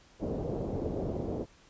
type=low-pass noise; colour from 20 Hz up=white; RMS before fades=-34 dBFS; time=0.19-1.46 s; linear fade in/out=50 ms; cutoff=520 Hz; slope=24 dB/octave; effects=pink hiss -60 dBFS RMS until 1.69 s + resampled to 16000 Hz